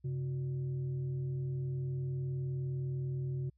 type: tone with frequency modulation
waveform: sine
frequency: 134.3 Hz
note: C3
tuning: 46 cents sharp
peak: -33 dBFS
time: 0.04-3.5 s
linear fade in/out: 10 ms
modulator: 229 Hz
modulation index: 0.39
effects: added 64 Hz sine -68 dBFS peak until 3.57 s